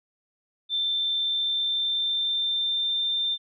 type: tone with pitch glide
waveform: sine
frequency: 3557 to 3586 Hz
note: A7 to A7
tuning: +18 to +32 cents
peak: -23 dBFS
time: 0.69-3.38 s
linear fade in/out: 50 ms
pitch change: +14 cents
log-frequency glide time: 0.95-3.01 s
effects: none